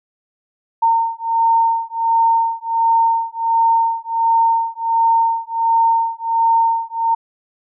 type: beating tone pair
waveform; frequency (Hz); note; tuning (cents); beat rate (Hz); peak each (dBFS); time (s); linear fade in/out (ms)
sine; 913 / 914.4; A#5 / A#5; -36 / -34; 1.4; -16; 0.82-7.15; 10
effects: none